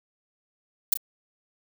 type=noise with echo; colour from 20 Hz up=violet; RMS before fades=-19 dBFS; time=0.92-0.94 s; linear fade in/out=5 ms; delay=33 ms; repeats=1; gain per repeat=-10 dB; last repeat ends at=0.973 s; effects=none